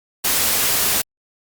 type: noise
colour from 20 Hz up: white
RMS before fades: -18 dBFS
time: 0.24-1.02 s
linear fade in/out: 10 ms
effects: Opus 48 kbps